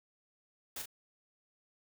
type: noise with echo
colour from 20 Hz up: white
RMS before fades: -41 dBFS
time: 0.76-0.82 s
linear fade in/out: 5 ms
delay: 38 ms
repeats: 1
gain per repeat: -5 dB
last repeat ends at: 0.858 s
effects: none